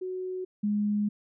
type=tone pair in turn; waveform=sine; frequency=370 / 207.7 Hz; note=F#4 / G#3; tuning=0 / 0 cents; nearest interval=minor seventh; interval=1000 cents; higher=first; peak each=-31 / -24 dBFS; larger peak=second; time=0.01-0.45 / 0.63-1.09 s; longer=second; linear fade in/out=10 ms; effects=none